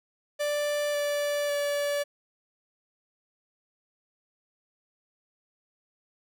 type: tone with pitch steps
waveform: 45% pulse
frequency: 587.3 / 581.9 / 576.5 Hz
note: D5 / D5 / D5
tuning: 0 / -16 / -32 cents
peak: -26 dBFS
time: 0.39-2.04 s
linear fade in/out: 20 ms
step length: 550 ms
effects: none